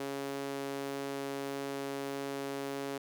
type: tone with high-pass filter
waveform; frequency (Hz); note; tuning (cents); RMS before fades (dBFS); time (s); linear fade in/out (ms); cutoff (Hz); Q
sawtooth; 138.59; C#3; 0; -38; 0-2.98; 5; 350; 1.9
effects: none